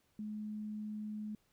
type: tone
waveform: sine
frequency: 212.4 Hz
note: G#3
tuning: 39 cents sharp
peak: -39 dBFS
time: 0.19-1.35 s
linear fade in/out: 2 ms
effects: pink hiss -75 dBFS RMS until 1.52 s